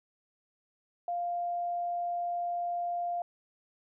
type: tone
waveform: sine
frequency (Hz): 698.5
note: F5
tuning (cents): 0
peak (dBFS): -30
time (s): 1.08-3.22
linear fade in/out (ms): 2
effects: none